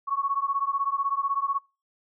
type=beating tone pair; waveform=sine; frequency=1103 / 1119 Hz; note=C#6 / C#6; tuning=-9 / +16 cents; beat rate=16 Hz; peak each=-27 dBFS; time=0.07-1.59 s; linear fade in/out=20 ms; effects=noise-tail reverb RT60 0.3 s tail -23 dB re dry